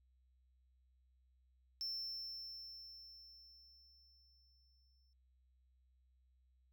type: tone with exponential decay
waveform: triangle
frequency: 5360 Hz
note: E8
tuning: 28 cents sharp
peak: -38 dBFS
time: 1.81-5.13 s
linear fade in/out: 0 ms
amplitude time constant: 720 ms
effects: added 63 Hz sine -70 dBFS peak until 6.72 s